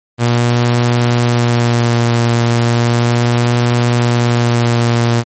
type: tone with vibrato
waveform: sawtooth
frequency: 119.1 Hz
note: A#2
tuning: 38 cents sharp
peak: -6 dBFS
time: 0.18-5.24 s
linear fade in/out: 50 ms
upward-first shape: sine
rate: 0.35 Hz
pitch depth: 19 cents each way
effects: MP3 32 kbps